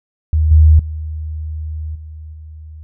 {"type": "tone with level steps", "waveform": "sine", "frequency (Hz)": 77.78, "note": "D#2", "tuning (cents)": 0, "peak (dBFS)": [-10, -4, -21, -29, -31], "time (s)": [0.33, 2.83], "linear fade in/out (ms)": 0, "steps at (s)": [0.51, 0.79, 1.95, 2.33], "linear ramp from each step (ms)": 5, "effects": []}